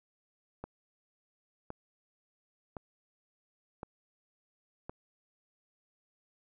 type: click train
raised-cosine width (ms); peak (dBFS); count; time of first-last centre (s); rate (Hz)
1; -26; 5; 0.64-4.895; 0.94
effects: none

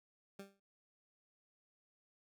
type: tone with exponential decay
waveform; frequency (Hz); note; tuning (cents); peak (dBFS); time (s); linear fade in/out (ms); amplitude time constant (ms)
20% pulse; 197.3; G3; +11; -40; 0.39-0.6; 5; 44
effects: none

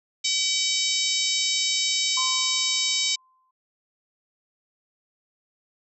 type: harmonic tone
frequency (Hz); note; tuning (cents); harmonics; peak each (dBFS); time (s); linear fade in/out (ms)
762; G5; -49; 3 / 4 / 5 / 6 / 7 / 8 / 9 / 10; -31 / -31 / -27 / -31 / -28 / -31 / -34 / -32; 0.24-3.16; 10
type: tone with exponential decay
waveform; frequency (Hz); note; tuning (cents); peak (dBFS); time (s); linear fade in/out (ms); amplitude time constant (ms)
sine; 1035; C6; -19; -26; 2.17-3.51; 5; 290
effects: none

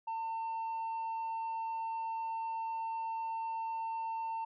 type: tone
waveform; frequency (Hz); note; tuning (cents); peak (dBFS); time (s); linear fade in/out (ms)
sine; 902; A5; +43; -32; 0.07-4.45; 10
effects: tanh soft clip ceiling -34 dBFS

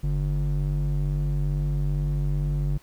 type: ring-modulated tone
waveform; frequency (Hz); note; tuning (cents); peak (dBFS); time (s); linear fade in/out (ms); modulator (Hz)
triangle; 96.6; G2; -25; -17; 0.03-2.78; 10; 48.9
effects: pink hiss -56 dBFS RMS until 2.82 s

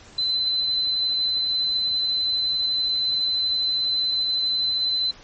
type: tone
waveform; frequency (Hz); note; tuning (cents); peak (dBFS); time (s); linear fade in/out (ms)
sine; 4044; B7; +40; -20; 0.18-5.11; 5
effects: pink hiss -47 dBFS RMS until 5.23 s + MP3 32 kbps

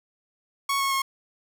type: tone with pitch steps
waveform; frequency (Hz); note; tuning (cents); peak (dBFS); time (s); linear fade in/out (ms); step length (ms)
sawtooth; 1108.7 / 1096 / 1083.4; C#6 / C#6 / C#6; 0 / -20 / -40; -19; 0.69-1.02; 5; 110
effects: none

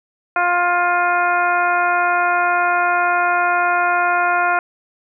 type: harmonic tone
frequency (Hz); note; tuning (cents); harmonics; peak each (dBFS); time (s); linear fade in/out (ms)
352.4; F4; +16; 1 / 2 / 3 / 4 / 5 / 6 / 7; -29 / -18 / -21 / -18 / -29 / -30 / -27; 0.36-4.59; 2
effects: none

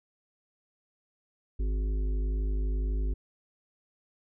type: harmonic tone with a mistuned harmonic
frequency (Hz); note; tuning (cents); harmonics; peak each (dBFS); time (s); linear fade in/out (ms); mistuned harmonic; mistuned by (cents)
51.91; G#1; 0; 1 / 3 / 5 / 7 / 8; -26 / -47 / -44 / -46 / -50; 1.59-3.14; 10; 1; -31
effects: none

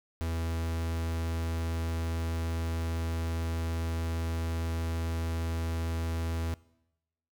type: tone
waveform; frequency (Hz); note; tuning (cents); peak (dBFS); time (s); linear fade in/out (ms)
45% pulse; 82.41; E2; 0; -30; 0.21-6.54; 0
effects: noise-tail reverb RT60 0.9 s tail -22 dB re dry

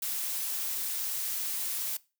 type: noise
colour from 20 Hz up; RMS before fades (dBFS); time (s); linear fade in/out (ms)
blue; -33; 0.02-1.97; 5
effects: noise-tail reverb RT60 0.3 s tail -21 dB re dry

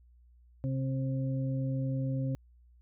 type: harmonic tone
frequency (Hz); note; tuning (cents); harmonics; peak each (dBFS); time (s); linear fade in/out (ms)
132.7; C3; +25; 1 / 2 / 4; -30 / -36 / -42; 0.64-2.35; 0
effects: added 60 Hz sine -57 dBFS peak until 2.81 s

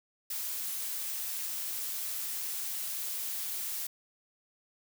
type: noise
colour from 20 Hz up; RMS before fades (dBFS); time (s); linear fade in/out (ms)
blue; -36; 0.3-3.87; 5
effects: none

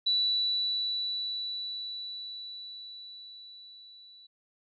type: tone with level ramp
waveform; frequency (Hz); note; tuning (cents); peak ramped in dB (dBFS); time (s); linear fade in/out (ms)
sine; 3951; B7; 0; -23 to -51; 0.06-4.27; 10
effects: none

